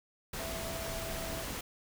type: tone in noise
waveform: sine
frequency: 659.3 Hz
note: E5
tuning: in tune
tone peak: -42 dBFS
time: 0.39-1.44 s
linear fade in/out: 5 ms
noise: pink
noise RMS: -39 dBFS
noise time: 0.33-1.61 s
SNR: -6 dB
effects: none